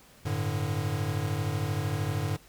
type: chord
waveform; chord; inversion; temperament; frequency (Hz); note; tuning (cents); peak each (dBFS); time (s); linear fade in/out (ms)
square; G suspended second; none; equal with one note detuned; 96.99 / 110 / 146.83; G2 / A2 / D3; -18 / 0 / 0; -33; 0.25-2.37; 10
effects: pink hiss -56 dBFS RMS until 2.48 s